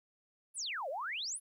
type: exponential two-way sweep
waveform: sine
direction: down then up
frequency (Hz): 11180 to 508 to 11180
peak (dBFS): -36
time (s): 0.54-1.4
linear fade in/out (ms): 50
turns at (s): 0.89
effects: 12-bit